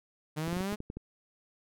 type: exponential sweep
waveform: sawtooth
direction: up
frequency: 150 to 213.6 Hz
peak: -28 dBFS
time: 0.36-0.76 s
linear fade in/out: 20 ms
type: clicks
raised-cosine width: 3 ms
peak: -26 dBFS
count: 8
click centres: 0.479 / 0.529 / 0.568 / 0.607 / 0.726 / 0.804 / 0.901 / 0.97 s
effects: none